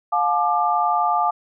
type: tone cluster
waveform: sine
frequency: 711 / 862 / 1190 Hz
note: F5 / A5 / D6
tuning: +31 / -36 / +22 cents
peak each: -21 dBFS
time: 0.12-1.31 s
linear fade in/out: 10 ms
effects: none